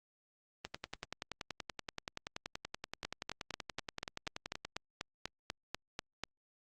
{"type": "two click trains", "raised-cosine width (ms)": 0.2, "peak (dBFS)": [-22, -20], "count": [43, 14], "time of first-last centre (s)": [[0.65, 4.65], [3.05, 6.236]], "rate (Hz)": [10.5, 4.08], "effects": ["Opus 32 kbps"]}